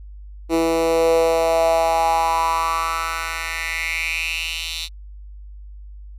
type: tone with high-pass filter sweep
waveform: 10% pulse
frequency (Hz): 164.4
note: E3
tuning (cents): -4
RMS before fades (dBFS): -20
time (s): 0.49-4.89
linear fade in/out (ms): 50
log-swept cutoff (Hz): 350 to 3600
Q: 5.2
effects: added 50 Hz sine -35 dBFS peak until 6.18 s + resampled to 32000 Hz